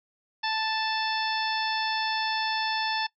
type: harmonic tone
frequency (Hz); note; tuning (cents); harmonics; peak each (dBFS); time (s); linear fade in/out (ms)
880; A5; 0; 1 / 2 / 3 / 4 / 5 / 6; -29 / -32 / -36 / -34 / -36 / -36; 0.43-3.07; 10
effects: noise-tail reverb RT60 0.1 s tail -20 dB re dry